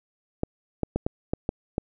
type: clicks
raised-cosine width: 2 ms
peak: -11 dBFS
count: 7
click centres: 0.434 / 0.833 / 0.96 / 1.065 / 1.335 / 1.491 / 1.781 s
effects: none